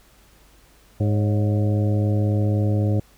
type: harmonic tone with a mistuned harmonic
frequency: 103.83 Hz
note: G#2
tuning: in tune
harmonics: 1 / 2 / 3 / 4 / 5 / 6 / 7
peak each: -18 / -27 / -28 / -33 / -31 / -39 / -40 dBFS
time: 1-3 s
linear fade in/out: 5 ms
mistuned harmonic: 5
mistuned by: +78 cents
effects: added 50 Hz sine -55 dBFS peak until 3.17 s + pink hiss -55 dBFS RMS until 3.17 s